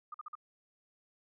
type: tone bursts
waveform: sine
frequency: 1222 Hz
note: D#6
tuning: 32 cents flat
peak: -40 dBFS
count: 4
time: 0.12-0.353 s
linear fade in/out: 5 ms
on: 23 ms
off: 47 ms
effects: none